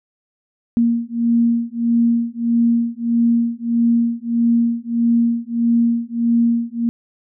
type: beating tone pair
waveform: sine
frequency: 233.1 / 234.7 Hz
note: A#3 / A#3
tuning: 0 / +12 cents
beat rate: 1.6 Hz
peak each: -17 dBFS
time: 0.77-6.89 s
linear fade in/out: 0 ms
effects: none